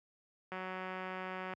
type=click train; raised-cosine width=0.5 ms; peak=-27 dBFS; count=190; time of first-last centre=0.52-1.536 s; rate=186 Hz; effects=high-pass 100 Hz 12 dB/octave